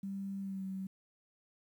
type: tone with pitch glide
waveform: sine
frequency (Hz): 196 to 190.75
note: G3 to G3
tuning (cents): 0 to -47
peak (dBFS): -37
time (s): 0.03-0.87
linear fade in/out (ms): 5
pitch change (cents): -47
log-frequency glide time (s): 0.41-0.64
effects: 11-bit